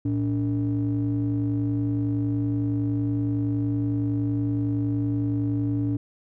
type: ring-modulated tone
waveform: triangle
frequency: 87.31 Hz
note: F2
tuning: in tune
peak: -17 dBFS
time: 0.05-5.97 s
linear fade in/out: 5 ms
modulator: 200 Hz
effects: none